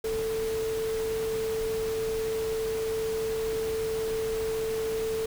sine tone in noise, 443.9 Hz, A4, 15 cents sharp, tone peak -27 dBFS, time 0.04-5.26 s, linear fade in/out 5 ms, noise pink, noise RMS -39 dBFS, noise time 0.04-5.26 s, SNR +9 dB, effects none

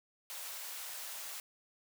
white high-pass noise, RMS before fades -44 dBFS, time 0.3-1.4 s, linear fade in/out 0 ms, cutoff 550 Hz, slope 24 dB/octave, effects none

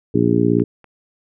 harmonic tone, 58.27 Hz, A#1, in tune, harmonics 2 / 3 / 4 / 5 / 6 / 7, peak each -21 / -20 / -20 / -18 / -21 / -20 dBFS, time 0.14-0.64 s, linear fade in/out 10 ms
clicks, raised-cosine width 0.5 ms, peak -24 / -29 dBFS, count 2, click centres 0.598 / 0.843 s
effects none

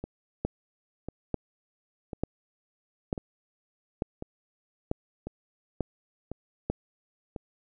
two click trains, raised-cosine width 2 ms, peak -22 / -14 dBFS, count 8 / 8, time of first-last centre 0.04-7.362 / 0.45-6.7 s, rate 0.956 / 1.12 Hz, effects none

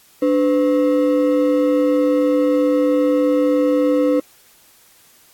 triangle ring-modulated tone, 399 Hz, G4, 31 cents sharp, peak -8 dBFS, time 0.22-4.2 s, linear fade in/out 5 ms, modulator 106 Hz, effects white hiss -51 dBFS RMS until 5.33 s + AAC 64 kbps

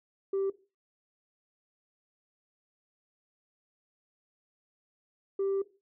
sine tone pair in turn, 390 / 391.6 Hz, G4 / G4, -9 / -2 cents, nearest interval unison, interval 7 cents, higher second, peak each -25 dBFS, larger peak neither, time 0.33-0.5 / 5.39-5.62 s, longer second, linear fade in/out 5 ms, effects noise-tail reverb RT60 0.3 s tail -17 dB re dry + tanh soft clip ceiling -25 dBFS

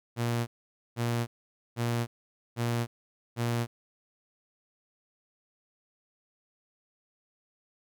sawtooth tone bursts, 118.2 Hz, A#2, 24 cents sharp, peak -23 dBFS, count 5, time 0.16-3.67 s, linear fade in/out 50 ms, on 310 ms, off 490 ms, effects none

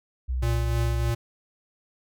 sine tone with pitch glide, 63 to 63.66 Hz, B1 to C2, +35 to -47 cents, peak -24 dBFS, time 0.28-1.12 s, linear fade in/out 20 ms, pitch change +18 cents, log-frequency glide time 0.48-0.63 s
square tone with tremolo, 116.54 Hz, A#2, in tune, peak -24 dBFS, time 0.42-1.15 s, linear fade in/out 10 ms, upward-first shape triangle, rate 3.2 Hz, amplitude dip 45%
effects none

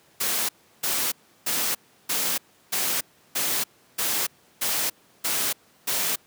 white noise bursts, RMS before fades -25 dBFS, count 10, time 0.2-6.16 s, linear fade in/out 10 ms, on 290 ms, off 340 ms, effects pink hiss -58 dBFS RMS until 6.26 s + high-pass 150 Hz 12 dB/octave

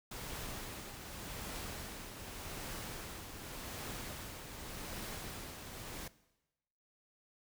pink noise with tremolo, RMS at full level -43 dBFS, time 0.11-6.08 s, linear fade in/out 5 ms, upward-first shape triangle, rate 0.86 Hz, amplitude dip 50%, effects noise-tail reverb RT60 1.0 s tail -19 dB re dry

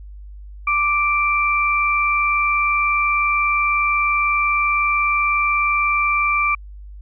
sine tone pair together, 1174.7 / 2349 Hz, D6 / D7, 0 / 0 cents, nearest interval octave, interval 1200 cents, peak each -18 / -18 dBFS, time 0.67-6.55 s, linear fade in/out 5 ms, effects added 50 Hz sine -34 dBFS peak until 7.01 s

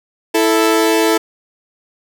sawtooth tone pair together, 329.6 / 440 Hz, E4 / A4, 0 / 0 cents, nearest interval perfect fourth, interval 500 cents, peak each -10 dBFS, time 0.34-1.18 s, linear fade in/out 10 ms, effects none

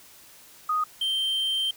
sine / triangle tone pair in turn, 1244.5 / 3136 Hz, D#6 / G7, 0 / 0 cents, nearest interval octave + major third, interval 1600 cents, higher second, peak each -22 dBFS, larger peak neither, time 0.69-0.84 / 1.01-1.71 s, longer second, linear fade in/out 5 ms, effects white hiss -51 dBFS RMS until 1.76 s

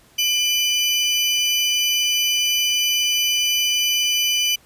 30% pulse tone pair together, 2395 / 2993 Hz, D7 / F#7, +33 / +19 cents, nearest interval major third, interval 386 cents, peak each -22 / -15 dBFS, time 0.18-4.56 s, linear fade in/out 10 ms, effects pink hiss -53 dBFS RMS until 4.65 s + resampled to 32000 Hz

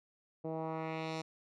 10% pulse tone with low-pass filter sweep, 160 Hz, D#3, 49 cents sharp, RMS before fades -39 dBFS, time 0.44-1.22 s, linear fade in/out 10 ms, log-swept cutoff 510 to 6100 Hz, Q 1.4, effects none

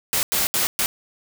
white noise bursts at uneven times, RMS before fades -21 dBFS, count 4, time 0.13-0.23 / 0.32-0.47 / 0.54-0.67 / 0.79-0.86 s, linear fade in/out 0 ms, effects none

